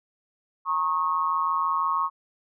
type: tone with amplitude modulation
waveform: sine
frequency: 1094 Hz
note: C#6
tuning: 23 cents flat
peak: -18 dBFS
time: 0.65-2.1 s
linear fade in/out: 50 ms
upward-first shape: sine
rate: 166 Hz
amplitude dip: 85%
effects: none